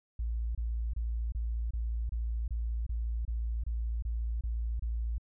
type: tone bursts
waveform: sine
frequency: 57 Hz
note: A#1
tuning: 38 cents flat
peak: -30 dBFS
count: 13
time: 0.19-5.182 s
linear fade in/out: 5 ms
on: 360 ms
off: 26 ms
effects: none